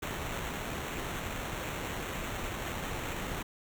pink noise with sample-and-hold, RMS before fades -37 dBFS, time 0.02-3.43 s, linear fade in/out 10 ms, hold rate 4900 Hz, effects none

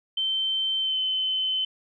sine tone with pitch glide, 3100 to 3056 Hz, G7 to G7, -20 to -45 cents, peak -23 dBFS, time 0.17-1.65 s, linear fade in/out 5 ms, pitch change -25 cents, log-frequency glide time 0.79-0.99 s, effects none

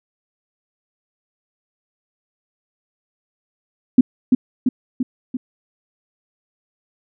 sine tone with echo, 252.9 Hz, B3, 41 cents sharp, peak -4 dBFS, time 3.98-4.01 s, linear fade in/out 5 ms, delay 340 ms, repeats 4, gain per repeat -4 dB, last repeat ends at 5.37 s, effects none

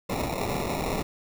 white noise with sample-and-hold, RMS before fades -29 dBFS, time 0.09-1.03 s, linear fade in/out 10 ms, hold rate 1575 Hz, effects none

